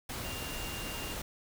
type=tone in noise; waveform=sine; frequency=2794 Hz; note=F7; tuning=in tune; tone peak=-44 dBFS; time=0.24-1.13 s; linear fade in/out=5 ms; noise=pink; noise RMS=-39 dBFS; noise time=0.09-1.22 s; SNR=-8 dB; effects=none